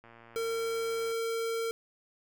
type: click train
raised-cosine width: 0.5 ms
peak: -38 dBFS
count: 126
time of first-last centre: 0.04-1.118 s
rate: 116 Hz
type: tone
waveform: square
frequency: 456.3 Hz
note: A#4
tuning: 37 cents flat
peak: -31 dBFS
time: 0.36-1.71 s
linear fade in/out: 0 ms
effects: none